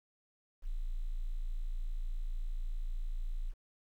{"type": "tone", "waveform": "sine", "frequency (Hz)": 28.25, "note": "A0", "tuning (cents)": 47, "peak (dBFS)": -33, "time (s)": [0.62, 3.54], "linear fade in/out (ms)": 50, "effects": ["11-bit"]}